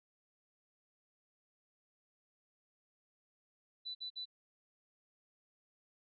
sine tone bursts, 3982 Hz, B7, 14 cents sharp, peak -40 dBFS, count 3, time 3.85-4.256 s, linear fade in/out 20 ms, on 100 ms, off 53 ms, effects none

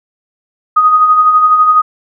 sine tone with tremolo, 1247 Hz, D#6, 3 cents sharp, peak -3 dBFS, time 0.76-1.82 s, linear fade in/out 10 ms, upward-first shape sine, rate 12 Hz, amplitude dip 45%, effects none

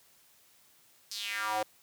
square tone with high-pass filter sweep, 107.5 Hz, A2, 40 cents flat, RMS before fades -34 dBFS, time 1.11-1.63 s, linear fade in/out 5 ms, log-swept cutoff 5300 to 570 Hz, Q 3.7, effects white hiss -63 dBFS RMS until 1.82 s + high-pass 60 Hz 12 dB/octave

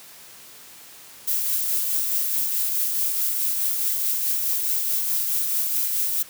violet noise with tremolo, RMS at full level -22 dBFS, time 1.27-6.23 s, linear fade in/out 10 ms, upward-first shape triangle, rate 4.7 Hz, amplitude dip 35%, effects white hiss -45 dBFS RMS until 6.29 s + high-pass 80 Hz 12 dB/octave

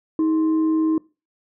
sine tone with frequency modulation, 317.2 Hz, D#4, 33 cents sharp, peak -16 dBFS, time 0.19-0.98 s, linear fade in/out 2 ms, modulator 733 Hz, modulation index 0.21, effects noise-tail reverb RT60 0.3 s tail -22 dB re dry

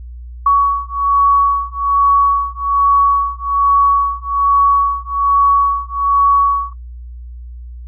sine beating tone pair, 1123 / 1124.2 Hz, C#6 / C#6, +22 / +24 cents, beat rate 1.2 Hz, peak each -13 dBFS, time 0.46-6.73 s, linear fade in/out 5 ms, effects noise-tail reverb RT60 0.1 s tail -17 dB re dry + added 60 Hz sine -28 dBFS peak until 7.87 s

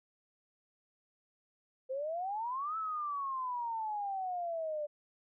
sine exponential two-way sweep, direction up then down, 509 to 1322 to 586 Hz, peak -34 dBFS, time 1.89-4.87 s, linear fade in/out 20 ms, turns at 2.77 s, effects none

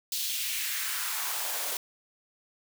white noise with high-pass filter sweep, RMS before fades -32 dBFS, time 0.12-1.77 s, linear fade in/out 2 ms, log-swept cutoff 4000 to 480 Hz, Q 1.8, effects none

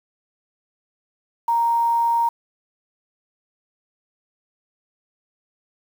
sine tone, 932.3 Hz, A#5, in tune, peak -16 dBFS, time 1.48-2.29 s, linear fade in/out 5 ms, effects 7-bit

